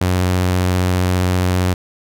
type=tone with vibrato; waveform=sawtooth; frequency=91.1 Hz; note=F#2; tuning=26 cents flat; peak=-10 dBFS; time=0.01-1.74 s; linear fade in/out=5 ms; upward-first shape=sine; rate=15 Hz; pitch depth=15 cents each way; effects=none